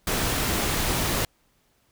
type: noise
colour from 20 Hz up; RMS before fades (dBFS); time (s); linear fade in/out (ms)
pink; -25; 0.07-1.25; 2
effects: pink hiss -66 dBFS RMS until 1.91 s